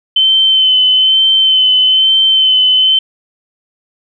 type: tone with vibrato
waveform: sine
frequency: 3067 Hz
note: G7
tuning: 38 cents flat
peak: -6 dBFS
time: 0.16-2.99 s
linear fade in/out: 5 ms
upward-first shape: sine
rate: 1.1 Hz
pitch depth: 21 cents each way
effects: none